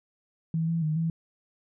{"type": "tone with pitch steps", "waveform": "sine", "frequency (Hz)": [162.5, 166.1, 154.7, 164.1], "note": ["E3", "E3", "D#3", "E3"], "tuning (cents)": [-24, 13, -10, -8], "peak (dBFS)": -24, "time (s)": [0.54, 1.1], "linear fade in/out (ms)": 2, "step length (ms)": 140, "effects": []}